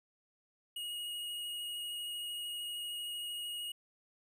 square tone with vibrato, 2882 Hz, F#7, 46 cents flat, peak -39 dBFS, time 0.76-3.72 s, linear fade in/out 5 ms, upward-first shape triangle, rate 13 Hz, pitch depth 14 cents each way, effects none

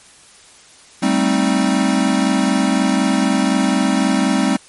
square chord, A half-diminished seventh, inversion third, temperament equal, 196 / 220 / 261.6 / 311.1 Hz, G3 / A3 / C4 / Eb4, 0 / 0 / 0 / 0 cents, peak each -19 / -22 / -18 / -22 dBFS, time 1.02-4.57 s, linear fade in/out 10 ms, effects white hiss -45 dBFS RMS until 4.68 s + MP3 48 kbps

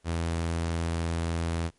sawtooth tone, 83.4 Hz, E2, 21 cents sharp, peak -23 dBFS, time 0.04-1.71 s, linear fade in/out 50 ms, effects pink hiss -68 dBFS RMS until 1.78 s + MP3 48 kbps

